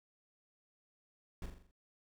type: noise with echo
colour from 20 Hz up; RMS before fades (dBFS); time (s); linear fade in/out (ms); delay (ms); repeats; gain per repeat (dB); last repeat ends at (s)
brown; -41; 1.42-1.46; 2; 42; 6; -5; 1.712
effects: none